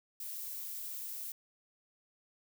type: noise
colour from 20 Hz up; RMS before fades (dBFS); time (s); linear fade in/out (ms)
violet; -42; 0.2-1.32; 2
effects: none